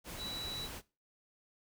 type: tone in noise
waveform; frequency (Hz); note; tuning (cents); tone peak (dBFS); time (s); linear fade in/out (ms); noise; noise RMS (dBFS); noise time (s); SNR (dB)
sine; 3930; B7; -9; -40; 0.17-0.69; 50; pink; -45; 0.04-0.82; +2
effects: noise-tail reverb RT60 0.3 s tail -20 dB re dry

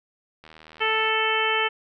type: click train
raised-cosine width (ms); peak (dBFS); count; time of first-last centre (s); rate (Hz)
0.3; -29; 52; 0.44-1.086; 79
type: harmonic tone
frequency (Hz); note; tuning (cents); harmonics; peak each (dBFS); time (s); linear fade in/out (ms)
440; A4; 0; 1 / 2 / 3 / 4 / 5 / 6 / 7; -28 / -28 / -28 / -28 / -28 / -28 / -28; 0.8-1.69; 20
effects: none

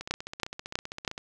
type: two click trains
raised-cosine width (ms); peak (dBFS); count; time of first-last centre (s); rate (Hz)
0.2; -20 / -10; 19 / 4; 0.01-1.179 / 0.11-1.078; 15.4 / 3.1
effects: none

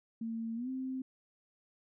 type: tone with pitch glide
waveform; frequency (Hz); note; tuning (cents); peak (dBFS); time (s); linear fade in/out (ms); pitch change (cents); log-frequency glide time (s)
sine; 227 to 260.8; A#3 to C4; -46 to -5; -35; 0.21-1.02; 5; +241; 0.55-0.69
effects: none

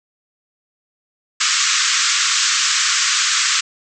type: band-pass noise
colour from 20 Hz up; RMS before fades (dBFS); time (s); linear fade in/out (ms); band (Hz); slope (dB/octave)
white; -17; 1.4-3.61; 10; 1100 to 7700; 96
effects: none

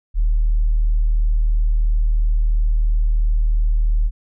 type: tone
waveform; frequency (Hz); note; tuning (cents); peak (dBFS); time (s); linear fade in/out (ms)
sine; 38.52; D#1; -17; -12; 0.14-4.11; 50
effects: tanh soft clip ceiling -9 dBFS

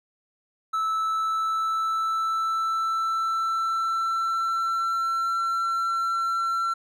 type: tone with pitch glide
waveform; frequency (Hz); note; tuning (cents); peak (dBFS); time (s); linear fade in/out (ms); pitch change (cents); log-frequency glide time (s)
triangle; 1309 to 1352; E6 to E6; -13 to +43; -21; 0.73-6.74; 10; +56; 0.88-5.32
effects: none

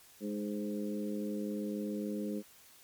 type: harmonic tone with a mistuned harmonic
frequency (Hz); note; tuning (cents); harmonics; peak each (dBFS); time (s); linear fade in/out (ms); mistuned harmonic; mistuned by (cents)
103.83; G#2; 0; 2 / 3 / 4 / 5; -36 / -40 / -42 / -44; 0.2-2.43; 50; 3; -18
effects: white hiss -59 dBFS RMS until 2.83 s + MP3 96 kbps

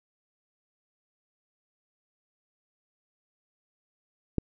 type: click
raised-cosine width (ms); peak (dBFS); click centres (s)
3; -12; 4.383
effects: none

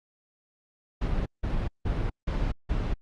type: noise bursts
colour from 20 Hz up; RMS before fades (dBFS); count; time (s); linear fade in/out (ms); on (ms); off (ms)
brown; -27; 5; 1.01-2.94; 10; 250; 170
effects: low-pass 4000 Hz 12 dB/octave + Opus 48 kbps

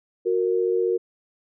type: tone pair together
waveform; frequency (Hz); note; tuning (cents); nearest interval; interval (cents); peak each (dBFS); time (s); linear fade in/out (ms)
sine; 366.6 / 461.9; F#4 / A#4; -16 / -16; major third; 400; -22; 0.25-0.98; 20
effects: none

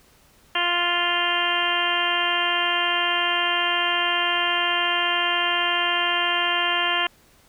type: harmonic tone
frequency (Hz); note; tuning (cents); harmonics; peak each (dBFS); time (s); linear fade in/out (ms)
349.2; F4; 0; 1 / 2 / 3 / 4 / 5 / 6 / 7 / 8 / 9; -34 / -29 / -27 / -30 / -27 / -31 / -33 / -26 / -27; 0.55-7.07; 5
effects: pink hiss -56 dBFS RMS until 7.48 s

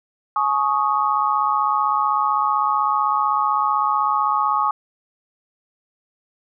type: chord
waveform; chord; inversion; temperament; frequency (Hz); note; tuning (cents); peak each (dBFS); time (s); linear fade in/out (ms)
sine; Ab suspended fourth; none; equal with one note detuned; 846.1 / 1108.7 / 1244.5; Ab5 / Db6 / Eb6; +32 / 0 / 0; -22 / -20 / -21; 0.36-4.71; 2
effects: none

